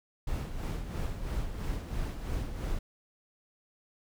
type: noise with tremolo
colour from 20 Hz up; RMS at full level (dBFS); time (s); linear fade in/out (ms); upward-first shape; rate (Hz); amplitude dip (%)
brown; -32; 0.27-2.79; 5; sine; 3; 55
effects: none